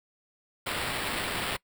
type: noise with sample-and-hold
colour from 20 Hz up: blue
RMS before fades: -32 dBFS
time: 0.66-1.57 s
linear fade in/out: 10 ms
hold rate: 6300 Hz
effects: noise-tail reverb RT60 0.1 s tail -22 dB re dry